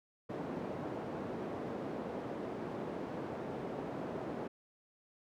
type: band-pass noise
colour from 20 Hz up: white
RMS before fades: -41 dBFS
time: 0.29-4.48 s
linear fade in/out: 10 ms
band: 160 to 490 Hz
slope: 12 dB/octave
effects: none